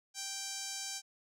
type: tone with band-pass filter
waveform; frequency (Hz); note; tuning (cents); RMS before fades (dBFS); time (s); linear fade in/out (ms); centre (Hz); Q
sawtooth; 784; G5; 0; -41; 0.14-1.02; 50; 6400; 2.4
effects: none